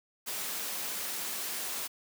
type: noise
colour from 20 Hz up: white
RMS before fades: -36 dBFS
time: 0.26-1.88 s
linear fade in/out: 20 ms
effects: high-pass 200 Hz 12 dB/octave